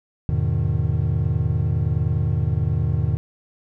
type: chord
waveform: triangle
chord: E major seventh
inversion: none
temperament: equal with one note detuned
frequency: 82.41 / 103.83 / 123.47 / 153.24 Hz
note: E2 / G#2 / B2 / D#3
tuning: 0 / 0 / 0 / -26 cents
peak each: -22 dBFS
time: 0.29-3.17 s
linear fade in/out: 0 ms
effects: none